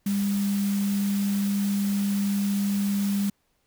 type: tone in noise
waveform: sine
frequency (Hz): 200.5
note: G3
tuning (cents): +39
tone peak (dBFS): -22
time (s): 0.06-3.3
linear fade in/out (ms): 5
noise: white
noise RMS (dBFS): -38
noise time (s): 0.06-3.3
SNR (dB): +13
effects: pink hiss -71 dBFS RMS until 3.66 s